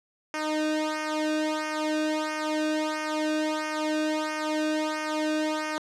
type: tone with flanger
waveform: sawtooth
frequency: 308.3 Hz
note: D#4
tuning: 16 cents flat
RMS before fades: -28 dBFS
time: 0.34-5.78 s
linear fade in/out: 0 ms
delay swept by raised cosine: 0.25 to 0.98 ms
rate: 1.5 Hz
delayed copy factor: -1
effects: low-pass 7000 Hz 12 dB/octave